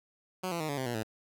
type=tone with pitch steps; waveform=10% pulse; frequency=185 / 169.65 / 155.57 / 142.65 / 130.81 / 119.96 / 110 Hz; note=F#3 / F3 / D#3 / C#3 / C3 / B2 / A2; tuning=0 / -50 / 0 / +50 / 0 / -50 / 0 cents; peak=-24 dBFS; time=0.43-1.032 s; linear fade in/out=10 ms; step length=86 ms; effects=none